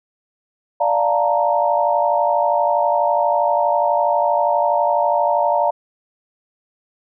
sine chord, Bb major seventh, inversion first, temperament equal, 587.3 / 698.5 / 880 / 932.3 Hz, D5 / F5 / A5 / Bb5, 0 / 0 / 0 / 0 cents, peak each -19 / -19 / -23 / -19 dBFS, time 0.8-5.71 s, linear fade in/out 10 ms, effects none

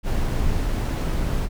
brown noise, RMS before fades -22 dBFS, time 0.03-1.49 s, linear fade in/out 50 ms, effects none

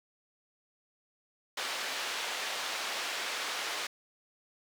white band-pass noise, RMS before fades -36 dBFS, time 1.57-3.87 s, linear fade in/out 5 ms, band 500 to 4000 Hz, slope 12 dB/octave, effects none

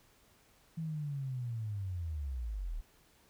sine linear sweep, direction down, 164.81 to 34.65 Hz, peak -35 dBFS, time 0.77-2.81 s, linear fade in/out 10 ms, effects pink hiss -66 dBFS RMS until 3.29 s

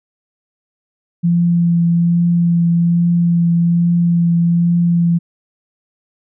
sine tone with vibrato, 171 Hz, F3, 36 cents flat, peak -10 dBFS, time 1.23-5.19 s, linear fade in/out 20 ms, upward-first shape triangle, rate 1.2 Hz, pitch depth 15 cents each way, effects none

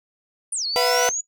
sine exponential two-way sweep, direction down then up, 9956 to 4254 to 6900 Hz, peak -23 dBFS, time 0.52-1.21 s, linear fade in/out 5 ms, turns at 0.66 s
sawtooth chord, B suspended fourth, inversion none, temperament equal with one note detuned, 493.9 / 675.1 / 740 Hz, B4 / E5 / F#5, 0 / +41 / 0 cents, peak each -16 / -21 / -21 dBFS, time 0.76-1.09 s, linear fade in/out 0 ms
effects noise-tail reverb RT60 0.1 s tail -19 dB re dry

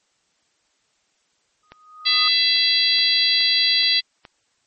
sine tone with exponential growth, 1245 Hz, D#6, 1 cent sharp, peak -21 dBFS, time 1.63-2.28 s, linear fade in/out 2 ms, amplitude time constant 140 ms
click train, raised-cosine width 0.3 ms, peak -23 dBFS, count 7, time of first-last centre 1.72-4.252 s, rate 2.37 Hz
harmonic tone, 669 Hz, E5, 25 cents sharp, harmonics 3 / 4 / 5 / 6 / 7, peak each -25 / -26 / -21 / -20 / -19 dBFS, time 2.05-4.01 s, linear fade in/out 20 ms
effects white hiss -66 dBFS RMS until 4.66 s + MP3 32 kbps

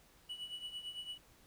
triangle tone with tremolo, 2946 Hz, F#7, 8 cents flat, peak -38 dBFS, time 0.29-1.18 s, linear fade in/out 10 ms, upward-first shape triangle, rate 8.9 Hz, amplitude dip 80%, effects pink hiss -65 dBFS RMS until 1.46 s

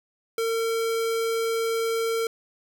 square tone, 454.7 Hz, A#4, 43 cents flat, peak -24 dBFS, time 0.38-2.27 s, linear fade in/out 2 ms, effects 11-bit

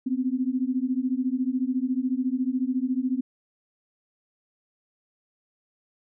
sine beating tone pair, 250 / 264 Hz, B3 / C4, +21 / +16 cents, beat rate 14 Hz, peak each -26 / -26 dBFS, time 0.06-3.21 s, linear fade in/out 10 ms, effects none

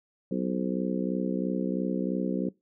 harmonic tone with a mistuned harmonic, 63 Hz, B1, 35 cents sharp, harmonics 3 / 4 / 5 / 6 / 7 / 8, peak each -30 / -32 / -34 / -36 / -37 / -38 dBFS, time 0.31-2.49 s, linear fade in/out 5 ms, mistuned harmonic 8, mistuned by +60 cents, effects noise-tail reverb RT60 0.2 s tail -21 dB re dry

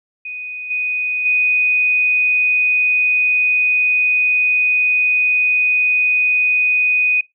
sine tone with level steps, 2489 Hz, D#7, in tune, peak -25 / -17 / -12 dBFS, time 0.25-7.21 s, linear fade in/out 5 ms, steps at 0.7 / 1.25 s, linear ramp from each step 10 ms, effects noise-tail reverb RT60 0.2 s tail -23 dB re dry

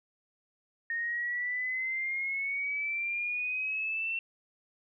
sine exponential sweep, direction up, 1842 to 2706 Hz, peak -30 dBFS, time 0.9-4.19 s, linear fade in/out 2 ms, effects none

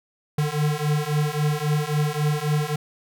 square beating tone pair, 147.7 / 151.4 Hz, D3 / D#3, +10 / -47 cents, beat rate 3.7 Hz, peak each -25 / -24 dBFS, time 0.38-2.76 s, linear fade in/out 5 ms, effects none

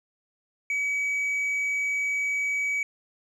sine tone with tanh clipping, 2275 Hz, C#7, 44 cents sharp, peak -25 dBFS, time 0.7-2.83 s, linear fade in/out 2 ms, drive 3 dB, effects none

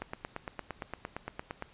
click train, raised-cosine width 0.5 ms, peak -21 dBFS, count 15, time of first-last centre 0.02-1.624 s, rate 8.73 Hz, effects pink hiss -59 dBFS RMS until 1.73 s + resampled to 8000 Hz

